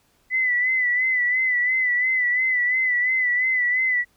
sine tone with vibrato, 2002 Hz, B6, 23 cents sharp, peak -18 dBFS, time 0.3-4.05 s, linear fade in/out 50 ms, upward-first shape sine, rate 2.9 Hz, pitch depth 51 cents each way, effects pink hiss -63 dBFS RMS until 4.16 s

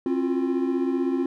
triangle tone cluster, 267.4 / 342 / 357.7 Hz, C4 / F4 / F4, +38 / -36 / +41 cents, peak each -22 / -26 / -26 dBFS, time 0.06-1.26 s, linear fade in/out 2 ms, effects none

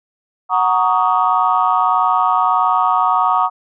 sine chord, D# minor seventh, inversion first, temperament equal with one note detuned, 740 / 932.3 / 1122.9 / 1244.5 Hz, F#5 / A#5 / C#6 / D#6, 0 / 0 / +22 / 0 cents, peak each -17 dBFS, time 0.49-3.5 s, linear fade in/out 50 ms, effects tanh soft clip ceiling -2 dBFS

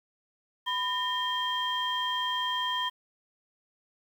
sine tone cluster, 1000 / 1825 / 3190 Hz, B5 / A#6 / G7, +21 / -37 / +30 cents, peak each -30 / -35 / -30 dBFS, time 0.66-2.9 s, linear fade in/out 20 ms, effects tanh soft clip ceiling -19 dBFS + 9-bit

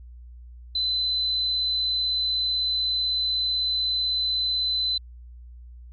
sine tone, 4031 Hz, B7, 35 cents sharp, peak -22 dBFS, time 0.75-4.98 s, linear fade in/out 5 ms, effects added 60 Hz sine -41 dBFS peak until 5.92 s

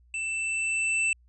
square tone with level ramp, 2661 Hz, E7, 16 cents sharp, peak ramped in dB -30 to -23 dBFS, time 0.14-1.13 s, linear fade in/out 2 ms, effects added 60 Hz sine -56 dBFS peak until 1.28 s + resampled to 24000 Hz

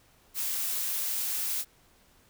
blue noise, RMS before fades -31 dBFS, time 0.34-1.65 s, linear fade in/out 50 ms, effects pink hiss -62 dBFS RMS until 2.29 s

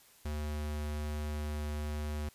square tone, 74.9 Hz, D2, 35 cents sharp, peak -35 dBFS, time 0.25-2.29 s, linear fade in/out 5 ms, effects white hiss -61 dBFS RMS until 2.34 s + resampled to 32000 Hz

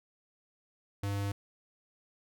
square tone, 100.3 Hz, G2, 40 cents sharp, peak -32 dBFS, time 1.03-1.32 s, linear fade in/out 5 ms, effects none

